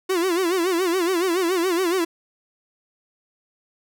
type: tone with vibrato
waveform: 45% pulse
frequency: 356.4 Hz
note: F4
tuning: 35 cents sharp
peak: -19 dBFS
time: 0.09-2.05 s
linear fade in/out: 10 ms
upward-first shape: sine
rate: 7.1 Hz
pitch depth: 130 cents each way
effects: none